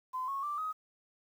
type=tone with pitch steps; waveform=sine; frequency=1024 / 1097.5 / 1176.3 / 1260.7 Hz; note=C6 / C#6 / D6 / D#6; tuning=-38 / -18 / +2 / +22 cents; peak=-33 dBFS; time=0.13-0.73 s; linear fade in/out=20 ms; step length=150 ms; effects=10-bit